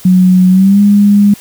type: tone with pitch glide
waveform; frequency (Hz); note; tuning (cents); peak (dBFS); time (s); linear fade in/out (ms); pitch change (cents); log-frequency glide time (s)
sine; 183.8 to 203.9; F#3 to G#3; -11 to -32; -3; 0.05-1.34; 5; +179; 0.5-0.81
effects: white hiss -35 dBFS RMS until 1.4 s